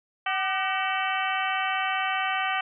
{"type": "harmonic tone with a mistuned harmonic", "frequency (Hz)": 380, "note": "F#4", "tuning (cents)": 46, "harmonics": [2, 3, 4, 5, 6, 7, 8], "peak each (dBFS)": [-29, -31, -32, -33, -34, -34, -35], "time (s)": [0.26, 2.61], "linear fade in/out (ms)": 5, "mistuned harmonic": 3, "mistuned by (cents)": 82, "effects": []}